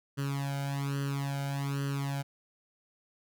sawtooth tone with flanger, 139.6 Hz, C#3, 13 cents sharp, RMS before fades -33 dBFS, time 0.17-2.23 s, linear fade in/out 20 ms, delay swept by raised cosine 0.66 to 1.34 ms, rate 1.2 Hz, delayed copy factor +0.9, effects none

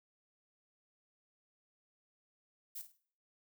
violet noise with echo, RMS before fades -44 dBFS, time 2.75-2.82 s, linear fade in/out 10 ms, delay 52 ms, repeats 3, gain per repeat -11 dB, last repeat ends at 2.976 s, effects noise-tail reverb RT60 0.5 s tail -18 dB re dry

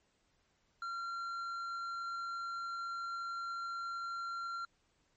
triangle tone with tanh clipping, 1374 Hz, F6, 29 cents flat, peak -39 dBFS, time 0.82-4.65 s, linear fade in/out 2 ms, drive 11 dB, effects pink hiss -75 dBFS RMS until 5.16 s + MP3 32 kbps

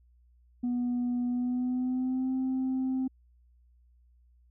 sine tone with pitch glide, 244.7 to 260.8 Hz, B3 to C4, -16 to -5 cents, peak -25 dBFS, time 0.63-3.08 s, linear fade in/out 10 ms, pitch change +111 cents, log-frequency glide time 1.27-2.32 s, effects tanh soft clip ceiling -25 dBFS + added 60 Hz sine -59 dBFS peak until 4.5 s

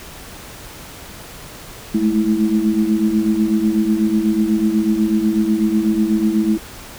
sine tone cluster, 210.4 / 218.5 / 326.7 Hz, G#3 / A3 / E4, +23 / -12 / -15 cents, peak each -18 dBFS, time 1.94-6.58 s, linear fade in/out 10 ms, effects pink hiss -36 dBFS RMS until 6.98 s

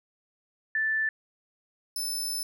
sine / 20% pulse tone pair in turn, 1760 / 5274 Hz, A6 / E8, 0 / 0 cents, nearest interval octave + perfect fifth, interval 1900 cents, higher second, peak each -24 dBFS, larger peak neither, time 0.75-1.09 / 1.96-2.43 s, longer second, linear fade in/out 2 ms, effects none

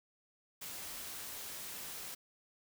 white noise, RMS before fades -45 dBFS, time 0.61-2.15 s, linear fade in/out 10 ms, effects none

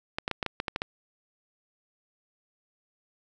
clicks, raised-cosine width 0.3 ms, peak -13 dBFS, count 9, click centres 0.185 / 0.279 / 0.313 / 0.428 / 0.463 / 0.601 / 0.682 / 0.761 / 0.819 s, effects none

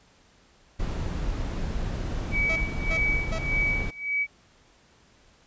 brown noise, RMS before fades -29 dBFS, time 0.79-3.91 s, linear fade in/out 10 ms
sine tone with tremolo, 2278 Hz, C#7, 47 cents sharp, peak -22 dBFS, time 2.31-4.27 s, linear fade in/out 50 ms, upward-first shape sine, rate 1.7 Hz, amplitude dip 90%
sawtooth tone bursts, 649 Hz, E5, 27 cents flat, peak -27 dBFS, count 3, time 2.49-3.389 s, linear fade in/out 10 ms, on 73 ms, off 340 ms
effects pink hiss -59 dBFS RMS until 5.46 s + resampled to 16000 Hz

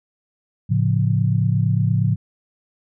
sine chord, A augmented, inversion none, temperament equal, 110 / 138.59 / 174.61 Hz, A2 / C#3 / E#3, 0 / 0 / 0 cents, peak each -18 / -20 / -22 dBFS, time 0.69-2.16 s, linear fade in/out 20 ms, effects none

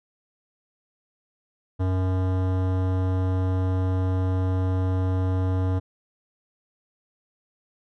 sine tone with hard clipping, 93 Hz, F#2, 9 cents sharp, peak -23 dBFS, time 1.79-5.8 s, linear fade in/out 20 ms, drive 18 dB, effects none

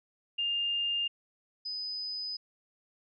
sine tone pair in turn, 2809 / 5005 Hz, F7 / D#8, +9 / +9 cents, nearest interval minor seventh, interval 1000 cents, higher second, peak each -28 / -34 dBFS, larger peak first, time 0.38-1.08 / 1.65-2.37 s, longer second, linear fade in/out 10 ms, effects none

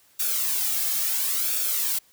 blue noise with flanger, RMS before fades -25 dBFS, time 0.19-1.99 s, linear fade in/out 10 ms, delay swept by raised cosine 0.98 to 2.08 ms, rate 0.73 Hz, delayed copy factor -0.65, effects white hiss -59 dBFS RMS until 2.12 s

